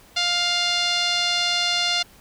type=tone with low-pass filter; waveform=5% pulse; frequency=702 Hz; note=F5; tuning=9 cents sharp; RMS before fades=-22 dBFS; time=0.16-2.03 s; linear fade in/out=10 ms; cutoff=4100 Hz; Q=2.1; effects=pink hiss -51 dBFS RMS until 2.2 s